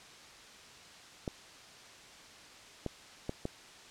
clicks, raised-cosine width 2 ms, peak -21 dBFS, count 4, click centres 1.278 / 2.863 / 3.294 / 3.454 s, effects white hiss -53 dBFS RMS until 3.9 s + low-pass 6000 Hz 12 dB/octave

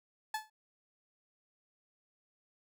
30% pulse tone with exponential decay, 865 Hz, A5, 30 cents flat, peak -28 dBFS, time 0.34-0.5 s, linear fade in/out 5 ms, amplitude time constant 34 ms, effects none

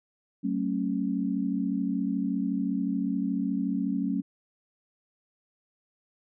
sine tone cluster, 189.5 / 223.5 / 274.7 Hz, F#3 / A3 / C#4, +42 / +27 / -16 cents, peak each -30 / -31 / -29 dBFS, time 0.43-4.22 s, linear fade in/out 20 ms, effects none

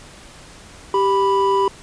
triangle tone pair together, 392 / 987.8 Hz, G4 / B5, 0 / 0 cents, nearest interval octave + major third, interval 1600 cents, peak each -15 dBFS, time 0.94-1.68 s, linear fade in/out 2 ms, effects pink hiss -42 dBFS RMS until 1.82 s + resampled to 22050 Hz

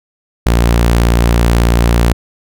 sawtooth tone, 58.27 Hz, A#1, in tune, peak -4 dBFS, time 0.46-2.13 s, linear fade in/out 5 ms, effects none

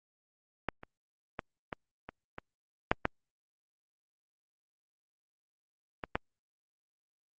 clicks, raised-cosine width 0.5 ms, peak -15 / -30 / -20 / -20 / -26 / -25 / -8 / -11 / -21 / -13 dBFS, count 10, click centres 0.687 / 0.834 / 1.392 / 1.728 / 2.09 / 2.384 / 2.915 / 3.054 / 6.038 / 6.155 s, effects Opus 48 kbps

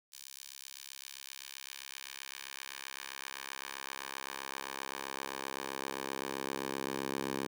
10% pulse tone with high-pass filter sweep, 67.7 Hz, C#2, 40 cents flat, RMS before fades -42 dBFS, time 0.12-7.47 s, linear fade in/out 10 ms, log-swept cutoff 5100 to 280 Hz, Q 0.8, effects none

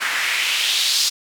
white noise with band-pass filter sweep, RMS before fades -20 dBFS, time 0-1.1 s, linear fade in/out 20 ms, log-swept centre 1600 to 4900 Hz, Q 2.2, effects none

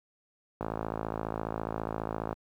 click train, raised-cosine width 1 ms, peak -18 dBFS, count 95, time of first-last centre 0.61-2.328 s, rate 54.7 Hz, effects high-pass 60 Hz 12 dB/octave + 10-bit

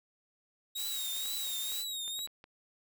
blue noise, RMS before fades -40 dBFS, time 0.75-1.85 s, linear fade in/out 50 ms
sawtooth tone with vibrato, 3785 Hz, A#7, 26 cents sharp, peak -33 dBFS, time 0.75-2.27 s, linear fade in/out 10 ms, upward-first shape triangle, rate 2.1 Hz, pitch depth 88 cents each way
clicks, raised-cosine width 0.3 ms, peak -35 dBFS, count 8, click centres 1.165 / 1.257 / 1.472 / 1.72 / 2.079 / 2.191 / 2.274 / 2.441 s
effects none

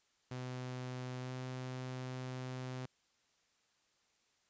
sawtooth tone with pitch glide, 126.7 to 128.17 Hz, B2 to C3, +45 to -35 cents, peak -37 dBFS, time 0.31-2.86 s, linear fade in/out 5 ms, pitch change +20 cents, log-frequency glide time 1.21-1.31 s, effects white hiss -75 dBFS RMS until 4.49 s + resampled to 16000 Hz

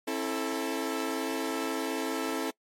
sawtooth chord, A minor, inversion first, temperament equal with one note detuned, 268.5 / 329.6 / 440 Hz, C4 / E4 / A4, +45 / 0 / 0 cents, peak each -30 dBFS, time 0.07-2.51 s, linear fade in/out 10 ms, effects noise-tail reverb RT60 0.1 s tail -23 dB re dry + MP3 64 kbps

